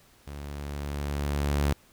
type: tone with level ramp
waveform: sawtooth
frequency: 71.9 Hz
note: D2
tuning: 36 cents flat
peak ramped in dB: -34 to -18 dBFS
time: 0.27-1.73 s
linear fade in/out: 5 ms
effects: pink hiss -59 dBFS RMS until 1.92 s